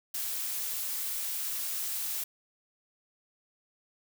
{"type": "noise", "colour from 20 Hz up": "blue", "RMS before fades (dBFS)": -34, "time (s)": [0.14, 2.24], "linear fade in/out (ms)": 5, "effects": []}